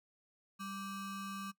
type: ring-modulated tone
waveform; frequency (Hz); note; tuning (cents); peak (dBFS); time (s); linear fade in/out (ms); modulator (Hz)
square; 684; F5; -36; -39; 0.59-1.52; 20; 487
effects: noise-tail reverb RT60 0.1 s tail -19 dB re dry